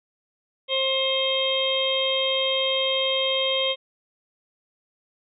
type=harmonic tone with a mistuned harmonic; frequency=531 Hz; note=C5; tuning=25 cents sharp; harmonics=1 / 2 / 4 / 5 / 6 / 7; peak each=-25 / -34 / -32 / -35 / -24 / -30 dBFS; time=0.68-3.76 s; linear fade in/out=50 ms; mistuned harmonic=5; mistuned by=-34 cents; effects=none